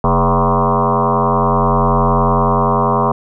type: tone with frequency modulation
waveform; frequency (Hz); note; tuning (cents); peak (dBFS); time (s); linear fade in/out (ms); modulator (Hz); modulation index
sine; 588; D5; +2; -10; 0.04-3.12; 2; 90.5; 6.2
effects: none